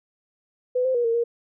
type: tone with pitch steps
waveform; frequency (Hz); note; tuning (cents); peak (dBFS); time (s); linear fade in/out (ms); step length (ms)
sine; 501 / 519 / 479.6 / 459.6 / 470.2; B4 / C5 / A#4 / A#4 / A#4; +25 / -14 / +49 / -25 / +15; -19; 0.75-1.24; 10; 98
effects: none